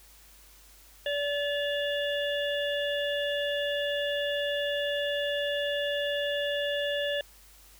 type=harmonic tone with a mistuned harmonic; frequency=576 Hz; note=D5; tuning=34 cents flat; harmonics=1 / 3 / 5 / 6; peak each=-29 / -34 / -36 / -37 dBFS; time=1.06-7.21 s; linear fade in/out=2 ms; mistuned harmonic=5; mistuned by=-28 cents; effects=added 50 Hz sine -57 dBFS peak until 7.79 s + white hiss -56 dBFS RMS until 7.79 s